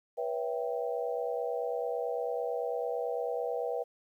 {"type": "chord", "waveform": "sine", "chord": "C# half-diminished seventh", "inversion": "third", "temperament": "equal with one note detuned", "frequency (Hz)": [485.4, 554.4, 659.3, 784], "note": ["B4", "C#5", "E5", "G5"], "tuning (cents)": [-30, 0, 0, 0], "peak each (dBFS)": [-33, -39, -37, -39], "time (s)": [0.17, 3.84], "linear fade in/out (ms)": 20, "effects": ["11-bit"]}